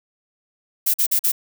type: noise bursts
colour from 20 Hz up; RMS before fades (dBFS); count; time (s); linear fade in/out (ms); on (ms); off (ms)
violet; -18; 4; 0.86-1.319; 10; 81; 45
effects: none